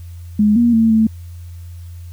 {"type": "tone with pitch steps", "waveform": "sine", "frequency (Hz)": [209.9, 237, 225.2, 220.7], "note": ["G#3", "A#3", "A3", "A3"], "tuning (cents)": [19, 29, 40, 5], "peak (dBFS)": -9, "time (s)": [0.39, 1.07], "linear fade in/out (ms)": 5, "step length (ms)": 170, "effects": ["added 86 Hz sine -30 dBFS peak until 2.12 s", "white hiss -52 dBFS RMS until 2.12 s"]}